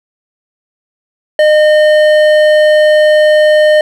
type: tone with hard clipping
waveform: triangle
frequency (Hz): 610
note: D#5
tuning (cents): -34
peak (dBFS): -6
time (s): 1.39-3.81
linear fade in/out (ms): 2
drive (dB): 14
effects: none